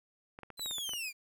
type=clicks; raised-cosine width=0.5 ms; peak=-31 dBFS; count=9; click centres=0.389 / 0.433 / 0.503 / 0.595 / 0.66 / 0.711 / 0.783 / 0.893 / 0.935 s
type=linear sweep; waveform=sawtooth; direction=down; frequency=4107 to 2327 Hz; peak=-33 dBFS; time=0.57-1.13 s; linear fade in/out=50 ms
effects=11-bit